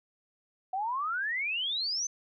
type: exponential sweep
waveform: sine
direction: up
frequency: 731 to 6272 Hz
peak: -29 dBFS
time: 0.73-2.07 s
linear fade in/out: 5 ms
effects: none